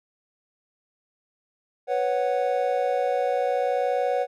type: chord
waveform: triangle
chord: B suspended second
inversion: none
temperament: equal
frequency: 493.9 / 554.4 / 740 Hz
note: B4 / C#5 / F#5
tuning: 0 / 0 / 0 cents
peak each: -24 dBFS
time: 1.87-4.27 s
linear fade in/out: 50 ms
effects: none